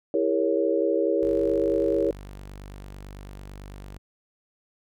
sine chord, E diminished seventh, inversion none, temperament equal with one note detuned, 329.6 / 401.6 / 466.2 / 554.4 Hz, E4 / G4 / Bb4 / Db5, 0 / +42 / 0 / 0 cents, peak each -26 dBFS, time 0.14-2.11 s, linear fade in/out 2 ms
sawtooth tone, 49 Hz, G1, in tune, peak -35 dBFS, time 1.22-3.98 s, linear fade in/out 10 ms
effects none

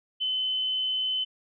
sine tone, 3041 Hz, F#7, 47 cents sharp, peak -25 dBFS, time 0.2-1.25 s, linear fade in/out 20 ms, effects none

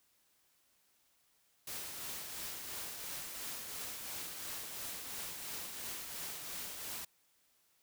white noise with tremolo, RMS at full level -42 dBFS, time 1.67-7.05 s, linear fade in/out 5 ms, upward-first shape triangle, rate 2.9 Hz, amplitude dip 40%, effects white hiss -73 dBFS RMS until 7.82 s

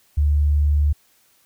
sine tone, 73.42 Hz, D2, in tune, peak -14 dBFS, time 0.17-0.93 s, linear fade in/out 10 ms, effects white hiss -59 dBFS RMS until 1.45 s

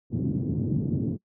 pink band-pass noise, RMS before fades -27 dBFS, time 0.1-1.18 s, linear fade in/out 50 ms, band 110 to 290 Hz, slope 24 dB/octave, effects noise-tail reverb RT60 0.1 s tail -25 dB re dry

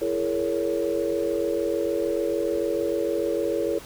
sine chord, A# half-diminished seventh, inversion second, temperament just, 335.6 / 419.5 / 466.2 / 559.4 Hz, E4 / G#4 / A#4 / C#5, +31 / +17 / 0 / +16 cents, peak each -28 dBFS, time 0.01-3.79 s, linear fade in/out 10 ms, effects pink hiss -44 dBFS RMS until 3.85 s

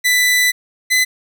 sawtooth tone pair in turn, 1989 / 2017 Hz, B6 / B6, +12 / +36 cents, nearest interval unison, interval 24 cents, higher second, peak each -8 dBFS, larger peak neither, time 0.04-0.52 / 0.9-1.05 s, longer first, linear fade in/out 20 ms, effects none

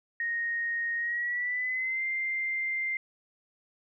sine tone with pitch glide, 1864.7 to 2093 Hz, A#6 to C7, 0 to 0 cents, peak -28 dBFS, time 0.2-2.97 s, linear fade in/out 2 ms, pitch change +200 cents, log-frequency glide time 0.97-2.04 s, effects none

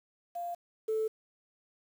sine tone pair in turn, 696 / 438.5 Hz, F5 / A4, -6 / -6 cents, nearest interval minor sixth, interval 800 cents, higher first, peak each -34 / -27 dBFS, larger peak second, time 0.35-0.55 / 0.88-1.08 s, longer neither, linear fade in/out 10 ms, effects tanh soft clip ceiling -24 dBFS + 9-bit

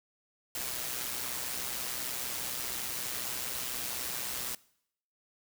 white noise with amplitude modulation, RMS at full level -34 dBFS, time 0.55-4.55 s, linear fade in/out 2 ms, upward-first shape sine, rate 124 Hz, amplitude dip 50%, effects noise-tail reverb RT60 0.7 s tail -22 dB re dry

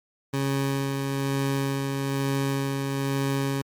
20% pulse tone with tremolo, 137.4 Hz, C#3, 15 cents flat, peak -18 dBFS, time 0.33-3.62 s, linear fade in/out 10 ms, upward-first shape sine, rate 1.1 Hz, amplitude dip 30%, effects MP3 96 kbps

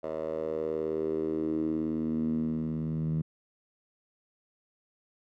10% pulse tone with band-pass filter sweep, 79 Hz, D#2, 27 cents sharp, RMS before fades -31 dBFS, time 0.03-3.22 s, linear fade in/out 10 ms, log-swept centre 620 to 160 Hz, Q 4.6, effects none

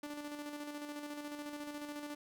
sawtooth tone with tremolo, 293.7 Hz, D4, in tune, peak -37 dBFS, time 0.03-2.15 s, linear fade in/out 5 ms, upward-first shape square, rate 14 Hz, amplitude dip 40%, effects none

